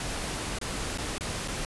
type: noise with dropouts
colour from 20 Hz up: pink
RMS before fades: -33 dBFS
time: 0-1.65 s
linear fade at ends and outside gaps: 2 ms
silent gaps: 0.587-0.613 / 0.976-0.983 / 1.182-1.208 / 1.478-1.482 s
effects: resampled to 24000 Hz